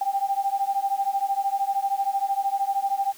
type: beating tone pair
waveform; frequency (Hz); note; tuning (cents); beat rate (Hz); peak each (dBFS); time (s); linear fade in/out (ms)
sine; 784 / 797; G5 / G5; 0 / +28; 13; -25; 0.01-3.13; 5
effects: white hiss -48 dBFS RMS until 3.17 s + high-pass 150 Hz 12 dB/octave